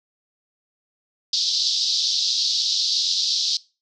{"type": "band-pass noise", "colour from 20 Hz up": "white", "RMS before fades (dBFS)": -22, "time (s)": [1.33, 3.57], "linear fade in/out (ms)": 2, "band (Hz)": [3700, 5300], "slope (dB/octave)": 48, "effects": ["noise-tail reverb RT60 0.3 s tail -21 dB re dry"]}